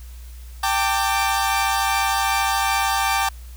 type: chord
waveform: sawtooth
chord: G suspended second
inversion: none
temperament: equal with one note detuned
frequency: 784 / 897.5 / 1174.7 Hz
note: G5 / A5 / D6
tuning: 0 / +34 / 0 cents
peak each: -18 / -20 / -20 dBFS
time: 0.63-3.29 s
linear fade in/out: 5 ms
effects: added 60 Hz sine -35 dBFS peak until 3.56 s + white hiss -50 dBFS RMS until 3.56 s